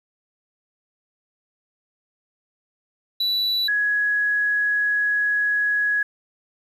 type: tone pair in turn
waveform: triangle / sine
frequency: 3951 / 1673.7 Hz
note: B7 / G#6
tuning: 0 / +13 cents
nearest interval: octave + minor third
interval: 1487 cents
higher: first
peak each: -18 dBFS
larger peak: neither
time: 3.2-3.68 / 3.68-6.03 s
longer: second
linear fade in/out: 5 ms
effects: resampled to 32000 Hz + 9-bit